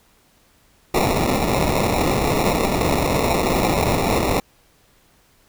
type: noise with sample-and-hold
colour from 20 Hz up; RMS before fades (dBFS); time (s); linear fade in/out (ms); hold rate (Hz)
white; -19; 0.94-4.4; 5; 1575
effects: pink hiss -57 dBFS RMS until 5.48 s